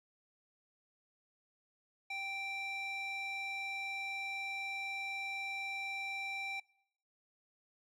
square tone with band-pass filter, 784 Hz, G5, in tune, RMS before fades -41 dBFS, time 2.1-6.6 s, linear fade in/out 5 ms, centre 2500 Hz, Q 2.2, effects noise-tail reverb RT60 0.8 s tail -24 dB re dry

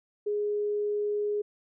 sine tone, 415.3 Hz, G#4, in tune, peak -26 dBFS, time 0.26-1.42 s, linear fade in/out 10 ms, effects none

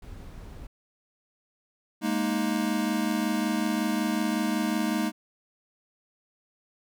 brown noise, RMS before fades -42 dBFS, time 0.02-0.67 s, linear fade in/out 5 ms
square chord, Ab suspended second, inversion none, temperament equal, 207.7 / 233.1 / 311.1 Hz, Ab3 / Bb3 / Eb4, 0 / 0 / 0 cents, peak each -30 dBFS, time 2.01-5.12 s, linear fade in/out 50 ms
effects none

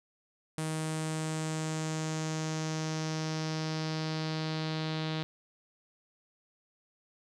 sawtooth tone with low-pass filter sweep, 157.5 Hz, D#3, 21 cents sharp, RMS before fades -34 dBFS, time 0.58-5.23 s, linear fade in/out 0 ms, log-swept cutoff 9200 to 3900 Hz, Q 3.3, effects none

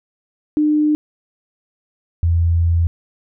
sine tone pair in turn, 301.7 / 84.39 Hz, D4 / E2, +47 / +41 cents, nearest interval octave + minor seventh, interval 2206 cents, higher first, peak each -12 dBFS, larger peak neither, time 0.57-0.95 / 2.23-2.87 s, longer second, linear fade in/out 0 ms, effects none

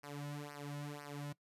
sawtooth tone with flanger, 145.2 Hz, D3, 19 cents flat, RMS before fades -45 dBFS, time 0.03-1.33 s, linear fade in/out 10 ms, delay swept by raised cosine 0.27 to 2.57 ms, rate 2 Hz, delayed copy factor -1, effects noise-tail reverb RT60 0.1 s tail -20 dB re dry + resampled to 32000 Hz

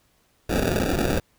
blue noise with sample-and-hold, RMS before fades -23 dBFS, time 0.49-1.2 s, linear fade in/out 10 ms, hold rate 1050 Hz, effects pink hiss -64 dBFS RMS until 1.38 s

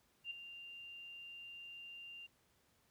sine tone with ADSR envelope, 2787 Hz, F7, 4 cents flat, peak -39 dBFS, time 0.24-2.27 s, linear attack 66 ms, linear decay 10 ms, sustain -10 dB, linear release 15 ms, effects pink hiss -74 dBFS RMS until 2.9 s + high-pass 60 Hz 12 dB/octave

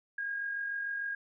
sine tone with amplitude modulation, 1629 Hz, G#6, 34 cents flat, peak -31 dBFS, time 0.18-1.15 s, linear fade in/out 5 ms, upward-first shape sine, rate 46.7 Hz, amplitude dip 40%, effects none

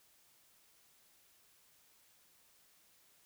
silence, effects white hiss -68 dBFS RMS until 3.25 s

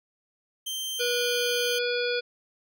sawtooth tone, 3136 Hz, G7, in tune, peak -27 dBFS, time 0.66-1.79 s, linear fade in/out 10 ms
harmonic tone, 485.6 Hz, B4, 29 cents flat, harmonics 1 / 3 / 5 / 7 / 9 / 10, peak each -27 / -32 / -34 / -35 / -37 / -37 dBFS, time 0.99-2.21 s, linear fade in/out 20 ms
effects none

